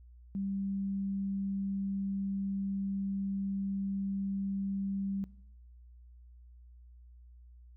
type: tone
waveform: sine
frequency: 196 Hz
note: G3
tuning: in tune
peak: -32 dBFS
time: 0.35-5.24 s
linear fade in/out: 0 ms
effects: noise-tail reverb RT60 0.8 s tail -21 dB re dry + added 60 Hz sine -52 dBFS peak until 7.76 s